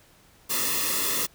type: noise with comb filter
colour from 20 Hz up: white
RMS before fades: -26 dBFS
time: 0.49-1.27 s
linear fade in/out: 20 ms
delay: 1.3 ms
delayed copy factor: -0.9
effects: pink hiss -57 dBFS RMS until 1.34 s